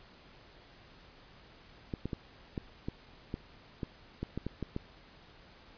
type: clicks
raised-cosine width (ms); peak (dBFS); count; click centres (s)
3; -22; 12; 1.938 / 2.056 / 2.132 / 2.578 / 2.885 / 3.341 / 3.832 / 4.23 / 4.376 / 4.466 / 4.627 / 4.764
effects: pink hiss -57 dBFS RMS until 5.77 s + resampled to 11025 Hz